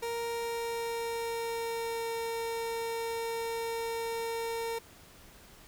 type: tone with pitch glide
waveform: 30% pulse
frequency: 466.2 to 459 Hz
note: A#4 to A#4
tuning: 0 to -27 cents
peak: -30 dBFS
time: 0.02-4.79 s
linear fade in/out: 10 ms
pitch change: -27 cents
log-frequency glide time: 0.31-2.11 s
effects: pink hiss -55 dBFS RMS until 5.67 s